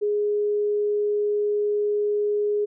sine tone, 415.3 Hz, G#4, in tune, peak -20 dBFS, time 0.01-2.66 s, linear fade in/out 20 ms, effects none

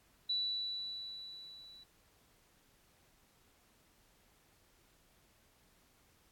sine tone with level ramp, 3951 Hz, B7, in tune, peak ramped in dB -31 to -54 dBFS, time 0.29-1.84 s, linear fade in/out 10 ms, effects pink hiss -69 dBFS RMS until 6.31 s + AAC 64 kbps

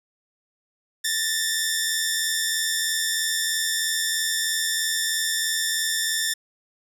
10% pulse tone pair together, 1760 / 1843.1 Hz, A6 / A#6, 0 / -20 cents, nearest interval minor second, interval 80 cents, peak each -15 / -18 dBFS, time 1.04-6.34 s, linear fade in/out 10 ms, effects none

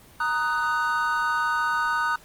triangle chord, D# minor, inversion second, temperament just, 933.4 / 1244.5 / 1493.4 Hz, A#5 / D#6 / F#6, +2 / 0 / +16 cents, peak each -26 / -24 / -24 dBFS, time 0.2-2.16 s, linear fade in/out 5 ms, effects pink hiss -51 dBFS RMS until 2.24 s + Opus 24 kbps

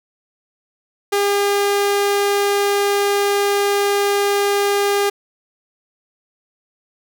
sawtooth tone, 403.8 Hz, G#4, 49 cents flat, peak -11 dBFS, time 1.12-5.1 s, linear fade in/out 10 ms, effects none

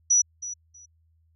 sine tone with echo, 5880 Hz, F#8, 12 cents flat, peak -16 dBFS, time 0.1-0.22 s, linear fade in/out 10 ms, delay 320 ms, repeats 2, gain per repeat -15 dB, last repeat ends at 0.86 s, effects added 81 Hz sine -61 dBFS peak until 1.35 s

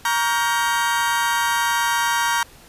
35% pulse chord, G half-diminished seventh, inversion first, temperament just, 940.8 / 1128.9 / 1411.2 / 1568 Hz, Bb5 / Db6 / F6 / G6, +16 / +31 / +18 / 0 cents, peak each -19 / -25 / -25 / -23 dBFS, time 0.05-2.43 s, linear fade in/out 2 ms, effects pink hiss -47 dBFS RMS until 2.68 s + resampled to 32000 Hz

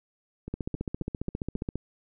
two click trains, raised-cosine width 3 ms, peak -18 / -24 dBFS, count 19 / 5, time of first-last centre 0.54-1.756 / 0.48-1.558 s, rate 14.8 / 3.71 Hz, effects none

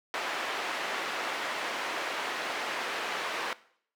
white band-pass noise, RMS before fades -34 dBFS, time 0.14-3.53 s, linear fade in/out 0 ms, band 420 to 2100 Hz, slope 12 dB/octave, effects noise-tail reverb RT60 0.6 s tail -19 dB re dry

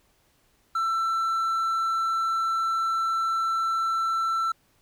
triangle tone, 1337 Hz, E6, 24 cents sharp, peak -21 dBFS, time 0.75-4.52 s, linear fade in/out 5 ms, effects pink hiss -65 dBFS RMS until 4.81 s

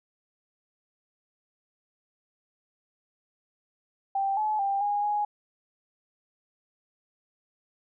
sine tone with pitch steps, 785 / 856 / 792 / 821 / 831 Hz, G5 / A5 / G5 / G#5 / G#5, +2 / -48 / +18 / -20 / +1 cents, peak -24 dBFS, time 4.15-5.25 s, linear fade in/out 5 ms, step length 220 ms, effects none

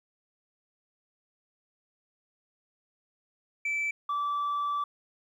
sine tone pair in turn, 2319 / 1159.5 Hz, D7 / D6, -22 / -22 cents, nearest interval octave, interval 1200 cents, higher first, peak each -25 dBFS, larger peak neither, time 3.65-3.91 / 4.09-4.84 s, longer second, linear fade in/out 5 ms, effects tanh soft clip ceiling -26 dBFS + 11-bit

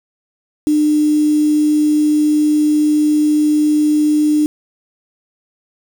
sine tone with quantisation, 301.2 Hz, D4, 44 cents sharp, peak -10 dBFS, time 0.67-4.46 s, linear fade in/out 0 ms, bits 5, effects none

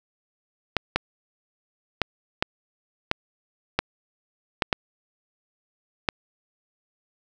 clicks, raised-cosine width 0.3 ms, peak -4 dBFS, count 9, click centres 0.767 / 0.96 / 2.017 / 2.425 / 3.114 / 3.79 / 4.622 / 4.728 / 6.088 s, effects none

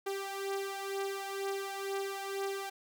sawtooth beating tone pair, 392 / 394.1 Hz, G4 / G4, 0 / +9 cents, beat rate 2.1 Hz, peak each -33 / -36 dBFS, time 0.06-2.7 s, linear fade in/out 10 ms, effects none

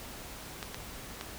clicks, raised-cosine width 0.2 ms, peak -20 dBFS, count 3, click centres 0.628 / 0.745 / 1.211 s, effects added 50 Hz sine -54 dBFS peak until 1.38 s + pink hiss -45 dBFS RMS until 1.38 s

